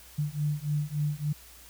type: beating tone pair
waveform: sine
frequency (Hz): 146.83 / 150.33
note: D3 / D3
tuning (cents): 0 / +41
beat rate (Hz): 3.5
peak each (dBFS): -30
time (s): 0.18-1.33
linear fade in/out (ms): 10
effects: added 60 Hz sine -55 dBFS peak until 1.69 s + white hiss -52 dBFS RMS until 1.69 s